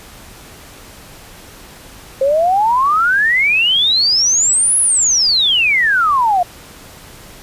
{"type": "exponential two-way sweep", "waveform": "sine", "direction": "up then down", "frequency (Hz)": [523.3, 10800, 688], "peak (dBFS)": -10, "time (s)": [2.21, 6.43], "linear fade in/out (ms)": 5, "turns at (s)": 4.79, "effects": ["pink hiss -38 dBFS RMS until 7.42 s", "resampled to 32000 Hz"]}